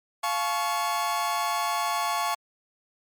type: chord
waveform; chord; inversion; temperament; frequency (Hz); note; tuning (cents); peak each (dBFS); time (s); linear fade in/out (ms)
40% pulse; F augmented; none; equal with one note detuned; 698.5 / 860.9 / 1108.7; F5 / A5 / C#6; 0 / -38 / 0; -30 / -29 / -27; 0.23-2.35; 10
effects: MP3 96 kbps